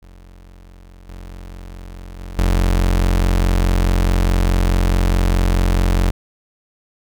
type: tone with level steps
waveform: 35% pulse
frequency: 44.72 Hz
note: F1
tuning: 42 cents sharp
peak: -38 / -30 / -27 / -11 dBFS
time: 0.02-6.11 s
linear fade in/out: 10 ms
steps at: 1.08 / 2.19 / 2.38 s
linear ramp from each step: 10 ms
effects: none